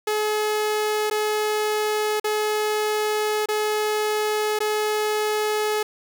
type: tone with dropouts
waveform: sawtooth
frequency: 425.5 Hz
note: G#4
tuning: 42 cents sharp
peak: -17 dBFS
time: 0.07-5.83 s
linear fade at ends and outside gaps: 5 ms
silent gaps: 1.1-1.11 / 2.199-2.242 / 3.459-3.486 / 4.59-4.603 s
effects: 8-bit